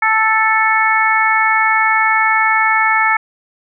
harmonic tone, 440 Hz, A4, in tune, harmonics 2 / 3 / 4 / 5, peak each -16 / -16 / -16 / -16 dBFS, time 0.02-3.17 s, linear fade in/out 5 ms, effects none

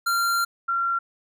square / sine tone pair in turn, 1381 / 1371.5 Hz, F6 / F6, -20 / -32 cents, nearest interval unison, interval 12 cents, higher first, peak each -21 dBFS, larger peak neither, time 0.06-0.45 / 0.68-0.99 s, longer first, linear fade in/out 10 ms, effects none

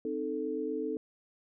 sine chord, A diminished, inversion first, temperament equal with one note detuned, 261.6 / 309.5 / 440 Hz, C4 / Eb4 / A4, 0 / -9 / 0 cents, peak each -38 / -36 / -34 dBFS, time 0.05-0.97 s, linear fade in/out 2 ms, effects none

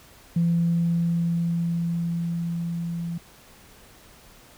sine tone with level ramp, 169.4 Hz, E3, 48 cents sharp, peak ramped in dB -17 to -27 dBFS, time 0.36-3.18 s, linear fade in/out 5 ms, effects tanh soft clip ceiling -14 dBFS + pink hiss -51 dBFS RMS until 4.57 s

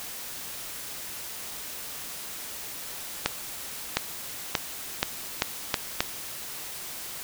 accelerating click train, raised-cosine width 0.2 ms, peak -4 dBFS, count 7, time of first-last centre 3.26-6.005 s, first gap 710 ms, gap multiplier 0.82, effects white hiss -38 dBFS RMS until 7.23 s

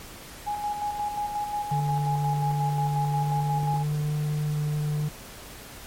sine tone with tremolo, 830.6 Hz, G#5, in tune, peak -25 dBFS, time 0.46-3.84 s, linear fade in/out 20 ms, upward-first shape square, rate 5.6 Hz, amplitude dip 45%
triangle tone with pitch glide, 146.83 to 149.74 Hz, D3 to D3, 0 to +34 cents, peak -22 dBFS, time 1.71-5.09 s, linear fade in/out 10 ms, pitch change +34 cents, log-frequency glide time 3.05-4.09 s
clicks, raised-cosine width 3 ms, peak -25 dBFS, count 2, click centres 3.631 / 3.74 s
effects pink hiss -43 dBFS RMS until 5.86 s + MP3 64 kbps

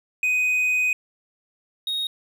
triangle tone pair in turn, 2500 / 3746 Hz, D#7 / A#7, +8 / +8 cents, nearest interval perfect fifth, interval 700 cents, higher second, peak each -17 / -22 dBFS, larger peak first, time 0.23-0.93 / 1.87-2.07 s, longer first, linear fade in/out 2 ms, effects none

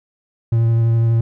triangle tone with vibrato, 114.9 Hz, A#2, 25 cents flat, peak -10 dBFS, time 0.52-1.21 s, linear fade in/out 5 ms, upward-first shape triangle, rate 12 Hz, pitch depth 16 cents each way, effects none

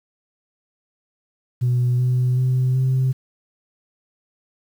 sine tone with pitch steps, 123.47 / 125.77 / 128.12 / 130.51 Hz, B2 / B2 / C3 / C3, 0 / +32 / -36 / -4 cents, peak -14 dBFS, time 1.61-3.13 s, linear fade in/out 20 ms, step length 380 ms, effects tanh soft clip ceiling -13 dBFS + 8-bit

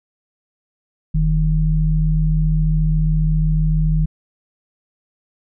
sine tone pair together, 42.89 / 156.5 Hz, F1 / D#3, -31 / +10 cents, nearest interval octave + minor seventh, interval 2241 cents, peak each -16 dBFS, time 1.14-4.06 s, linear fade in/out 10 ms, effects none

